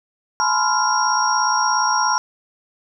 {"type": "tone cluster", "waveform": "sine", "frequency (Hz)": [857, 984, 1041, 1390, 5600], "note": ["A5", "B5", "C6", "F6", "F8"], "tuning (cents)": [-46, -7, -9, -9, 4], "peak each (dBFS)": -22, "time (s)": [0.4, 2.18], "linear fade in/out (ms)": 0, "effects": []}